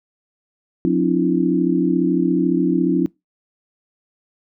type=tone cluster; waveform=sine; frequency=179.8 / 266.4 / 304.1 / 338.2 Hz; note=F#3 / C4 / D#4 / E4; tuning=-49 / +31 / -40 / +44 cents; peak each=-20 dBFS; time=0.85-3.06 s; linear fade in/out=0 ms; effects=noise-tail reverb RT60 0.2 s tail -24 dB re dry